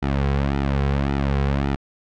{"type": "tone with flanger", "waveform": "sawtooth", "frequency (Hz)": 69.3, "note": "C#2", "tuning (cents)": 0, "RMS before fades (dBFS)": -21, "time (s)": [0.02, 1.76], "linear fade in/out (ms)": 10, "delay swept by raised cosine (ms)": [1.8, 3.4], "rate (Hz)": 1.8, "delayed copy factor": -0.8, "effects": ["low-pass 3000 Hz 12 dB/octave"]}